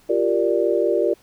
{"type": "chord", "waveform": "sine", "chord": "G minor seventh", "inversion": "third", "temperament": "equal with one note detuned", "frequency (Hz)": [347, 392, 466.2, 587.3], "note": ["F4", "G4", "Bb4", "D5"], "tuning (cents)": [-11, 0, 0, 0], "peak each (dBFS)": -22, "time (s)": [0.09, 1.14], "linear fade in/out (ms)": 10, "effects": ["pink hiss -55 dBFS RMS until 1.22 s"]}